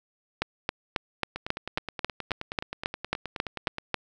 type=two click trains; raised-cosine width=0.3 ms; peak=-9 / -17 dBFS; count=14 / 24; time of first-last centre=0.42-3.943 / 1.36-3.784 s; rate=3.69 / 9.49 Hz; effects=none